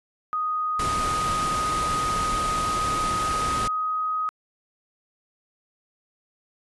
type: tone with pitch glide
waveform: sine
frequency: 1245 to 1256.6 Hz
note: D#6 to D#6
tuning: +1 to +17 cents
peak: -23 dBFS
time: 0.33-4.29 s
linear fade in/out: 0 ms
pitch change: +16 cents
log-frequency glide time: 0.83-4.13 s
type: noise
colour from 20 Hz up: pink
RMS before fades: -30 dBFS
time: 0.79-3.68 s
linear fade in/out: 5 ms
effects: resampled to 24000 Hz